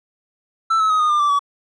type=tone with pitch steps; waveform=triangle; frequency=1327 / 1293.7 / 1261.2 / 1229.6 / 1198.7 / 1168.6 / 1139.3 Hz; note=E6 / E6 / D#6 / D#6 / D6 / D6 / C#6; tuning=+11 / -33 / +23 / -21 / +35 / -9 / +47 cents; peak=-12 dBFS; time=0.7-1.393 s; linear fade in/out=10 ms; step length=99 ms; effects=resampled to 22050 Hz